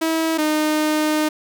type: tone pair in turn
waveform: sawtooth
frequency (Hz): 323.3 / 306.6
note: E4 / D#4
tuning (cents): -34 / -25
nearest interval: minor second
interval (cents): 91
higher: first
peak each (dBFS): -14 / -13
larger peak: second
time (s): 0.01-0.38 / 0.38-1.29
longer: second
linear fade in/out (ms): 10
effects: none